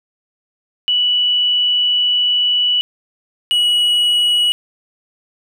sine / triangle tone pair in turn, 2953 / 2922 Hz, F#7 / F#7, -4 / -22 cents, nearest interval unison, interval 18 cents, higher first, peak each -12 / -10 dBFS, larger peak second, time 0.88-2.81 / 3.51-4.52 s, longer first, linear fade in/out 0 ms, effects none

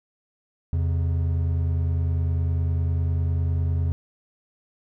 triangle tone pair together, 84.8 / 134.7 Hz, E2 / C#3, +50 / -49 cents, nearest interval minor sixth, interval 801 cents, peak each -19 / -27 dBFS, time 0.73-3.92 s, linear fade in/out 0 ms, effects none

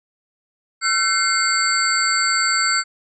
sine tone cluster, 1351 / 1520 / 2118 / 4558 / 7630 Hz, E6 / F#6 / C7 / C#8 / A#8, +42 / +46 / +21 / +47 / +39 cents, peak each -22 / -23 / -23 / -21 / -24 dBFS, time 0.81-2.84 s, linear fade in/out 50 ms, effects none

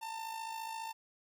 45% pulse tone with amplitude modulation, 897 Hz, A5, 33 cents sharp, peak -37 dBFS, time 0.01-0.93 s, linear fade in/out 20 ms, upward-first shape sine, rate 54.7 Hz, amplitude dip 55%, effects none

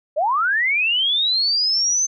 sine linear sweep, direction up, 556 to 6272 Hz, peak -16 dBFS, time 0.16-2.07 s, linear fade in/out 20 ms, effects none

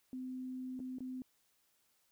sine tone with dropouts, 256.5 Hz, C4, 34 cents flat, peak -40 dBFS, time 0.13-1.22 s, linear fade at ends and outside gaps 1 ms, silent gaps 0.793-0.801 / 0.985-1.005 s, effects white hiss -75 dBFS RMS until 2.11 s

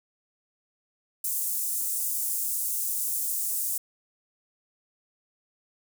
pink high-pass noise, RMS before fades -29 dBFS, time 1.24-3.78 s, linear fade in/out 5 ms, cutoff 8300 Hz, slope 24 dB/octave, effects none

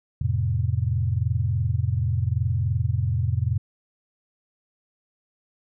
sine chord, F major, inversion none, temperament equal, 87.31 / 110 / 130.81 Hz, F2 / A2 / C3, 0 / 0 / 0 cents, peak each -25 / -24 / -26 dBFS, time 0.21-3.58 s, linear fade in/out 5 ms, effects none

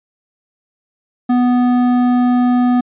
triangle tone with hard clipping, 246.9 Hz, B3, in tune, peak -12 dBFS, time 1.29-2.81 s, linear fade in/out 10 ms, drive 14 dB, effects resampled to 8000 Hz

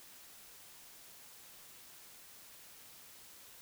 silence, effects white hiss -56 dBFS RMS until 3.61 s

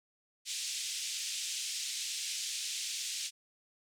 white band-pass noise, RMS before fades -38 dBFS, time 0.45-3.31 s, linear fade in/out 50 ms, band 2600 to 7900 Hz, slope 24 dB/octave, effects none

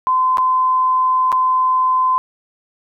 sine tone with dropouts, 1027 Hz, C6, 33 cents flat, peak -12 dBFS, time 0.07-2.18 s, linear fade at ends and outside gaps 0 ms, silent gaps 0.372-0.382 / 1.319-1.326 s, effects none

